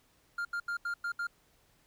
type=tone bursts at uneven times; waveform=triangle; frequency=1401 Hz; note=F6; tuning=5 cents sharp; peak=-30 dBFS; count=6; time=0.38-0.45 / 0.53-0.6 / 0.68-0.77 / 0.85-0.94 / 1.04-1.12 / 1.19-1.27 s; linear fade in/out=5 ms; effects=pink hiss -68 dBFS RMS until 1.86 s